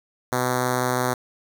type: tone with notch filter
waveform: 5% pulse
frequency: 125.9 Hz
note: B2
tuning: 34 cents sharp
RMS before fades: -23 dBFS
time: 0.32-1.14 s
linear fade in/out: 5 ms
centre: 3000 Hz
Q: 1.2
effects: 7-bit